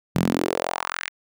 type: tone with high-pass filter sweep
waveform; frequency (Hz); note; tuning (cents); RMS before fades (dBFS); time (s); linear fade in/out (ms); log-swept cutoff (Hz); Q
sawtooth; 43.57; F1; -3; -25; 0.15-1.09; 10; 150 to 2100; 2.9
effects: none